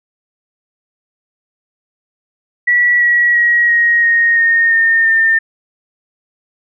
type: tone with pitch steps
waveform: sine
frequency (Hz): 1942 / 1921.9 / 1902 / 1882.4 / 1862.9 / 1843.6 / 1824.6 / 1805.7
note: B6 / B6 / A#6 / A#6 / A#6 / A#6 / A#6 / A6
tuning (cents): -30 / -48 / +34 / +16 / -2 / -20 / -38 / +44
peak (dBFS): -8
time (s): 2.67-5.39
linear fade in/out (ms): 10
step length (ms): 340
effects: none